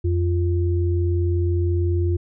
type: tone pair together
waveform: sine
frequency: 87.12 / 348.5 Hz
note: F2 / F4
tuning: -4 / -4 cents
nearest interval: 2 octaves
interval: 2400 cents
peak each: -18 / -25 dBFS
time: 0.04-2.17 s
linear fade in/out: 10 ms
effects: none